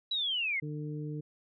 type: linear sweep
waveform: sine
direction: down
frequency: 3953 to 2044 Hz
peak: -29 dBFS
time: 0.11-0.6 s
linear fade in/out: 5 ms
type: harmonic tone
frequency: 150.2 Hz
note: D3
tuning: 39 cents sharp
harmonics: 1 / 2 / 3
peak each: -36 / -41 / -45 dBFS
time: 0.62-1.21 s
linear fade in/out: 10 ms
effects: none